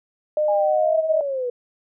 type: tone with pitch glide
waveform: sine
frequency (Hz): 607 to 635.7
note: D#5 to D#5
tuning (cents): -43 to +37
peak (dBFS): -17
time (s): 0.37-1.21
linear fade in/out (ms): 2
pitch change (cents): +80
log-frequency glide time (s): 0.64-0.96
type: linear sweep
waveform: sine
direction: down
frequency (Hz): 833 to 479.8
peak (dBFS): -22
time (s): 0.48-1.5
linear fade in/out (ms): 5
effects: none